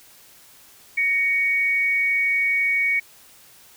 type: tone pair together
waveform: sine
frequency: 1881.1 / 2237 Hz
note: A#6 / C#7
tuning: +15 / +15 cents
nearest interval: minor third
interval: 300 cents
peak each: -29 / -18 dBFS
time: 0.97-3 s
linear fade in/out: 10 ms
effects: white hiss -50 dBFS RMS until 3.76 s